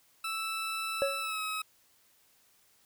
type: tone with pitch glide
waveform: 20% pulse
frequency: 1318.5 to 1278 Hz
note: E6 to D#6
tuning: 0 to +46 cents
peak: -28 dBFS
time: 0.24-1.62 s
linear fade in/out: 5 ms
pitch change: -54 cents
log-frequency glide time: 1.2-1.41 s
type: tone with exponential decay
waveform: triangle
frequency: 554.4 Hz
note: C#5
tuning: in tune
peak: -21 dBFS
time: 1.02-1.29 s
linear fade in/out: 0 ms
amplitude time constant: 58 ms
effects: white hiss -66 dBFS RMS until 2.85 s